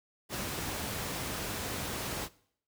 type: noise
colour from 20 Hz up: pink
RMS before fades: -36 dBFS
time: 0.29-2.29 s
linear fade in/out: 50 ms
effects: noise-tail reverb RT60 0.6 s tail -20 dB re dry + high-pass 60 Hz 12 dB/octave